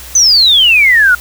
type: exponential sweep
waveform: sine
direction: down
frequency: 6260 to 1396.9 Hz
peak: -4 dBFS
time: 0.15-1.15 s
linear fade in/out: 5 ms
effects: added 62 Hz sine -33 dBFS peak until 1.2 s + white hiss -31 dBFS RMS until 1.2 s

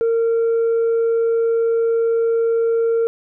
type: tone with tanh clipping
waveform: sine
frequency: 458.9 Hz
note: A#4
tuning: 27 cents flat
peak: -15 dBFS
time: 0.01-3.07 s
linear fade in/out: 0 ms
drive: 1 dB
effects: none

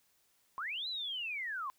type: linear two-way sweep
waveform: sine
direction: up then down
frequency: 1010 to 4095 to 1010 Hz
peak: -36 dBFS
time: 0.58-1.7 s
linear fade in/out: 0 ms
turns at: 0.88 s
effects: white hiss -72 dBFS RMS until 1.78 s

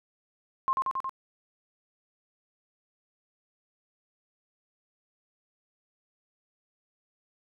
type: tone with echo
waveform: sine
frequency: 1062 Hz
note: C6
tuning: 25 cents sharp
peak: -22 dBFS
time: 0.68-0.73 s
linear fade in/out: 0 ms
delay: 91 ms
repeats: 4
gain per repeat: -2 dB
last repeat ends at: 1.094 s
effects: none

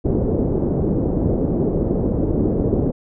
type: low-pass noise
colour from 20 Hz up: white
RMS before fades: -19 dBFS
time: 0.04-2.92 s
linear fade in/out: 20 ms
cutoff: 430 Hz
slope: 24 dB/octave
effects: none

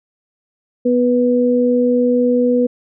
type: tone pair together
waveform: sine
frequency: 246.9 / 490.8 Hz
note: B3 / B4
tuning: 0 / -11 cents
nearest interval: octave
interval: 1189 cents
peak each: -14 dBFS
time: 0.85-2.67 s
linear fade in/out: 10 ms
effects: none

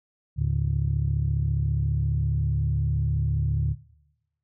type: tone cluster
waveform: sine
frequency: 75.4 / 110.2 / 144.8 Hz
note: D2 / A2 / D3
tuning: +46 / +3 / -24 cents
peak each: -25 dBFS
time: 0.36-3.76 s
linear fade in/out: 50 ms
effects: noise-tail reverb RT60 1.0 s tail -22 dB re dry + tanh soft clip ceiling -14 dBFS

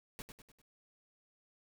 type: noise with echo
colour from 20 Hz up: pink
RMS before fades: -45 dBFS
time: 0.19-0.22 s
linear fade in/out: 0 ms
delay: 99 ms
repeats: 4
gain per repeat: -6 dB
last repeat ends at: 0.616 s
effects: none

